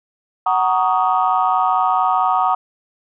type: chord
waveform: sine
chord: D# minor seventh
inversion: first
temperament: just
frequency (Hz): 746.7 / 933.4 / 1120.1 / 1244.5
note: F#5 / A#5 / C#6 / D#6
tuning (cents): +16 / +2 / +18 / 0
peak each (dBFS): -17 / -19 / -21 / -19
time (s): 0.46-2.55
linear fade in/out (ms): 5
effects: tanh soft clip ceiling -4 dBFS